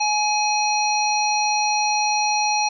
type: harmonic tone with a mistuned harmonic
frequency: 841 Hz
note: G#5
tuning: 22 cents sharp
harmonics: 1 / 3 / 5 / 7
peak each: -20 / -25 / -26 / -26 dBFS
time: 0-2.69 s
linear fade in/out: 10 ms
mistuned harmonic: 7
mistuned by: -45 cents
effects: none